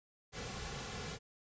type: noise with comb filter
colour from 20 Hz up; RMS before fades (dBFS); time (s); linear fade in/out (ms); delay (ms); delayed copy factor
pink; -43; 0.32-1.19; 50; 3.2; -0.65
effects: resampled to 16000 Hz